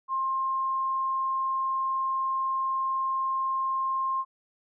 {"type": "tone", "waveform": "sine", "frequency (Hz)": 1061, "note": "C6", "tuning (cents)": 24, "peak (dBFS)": -25, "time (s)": [0.08, 4.25], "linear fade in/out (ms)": 50, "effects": []}